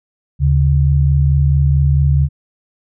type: tone pair together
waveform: sine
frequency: 75.38 / 139.9 Hz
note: D2 / C#3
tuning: +46 / +16 cents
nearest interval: major seventh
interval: 1070 cents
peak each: -12 dBFS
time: 0.39-2.29 s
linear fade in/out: 50 ms
effects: none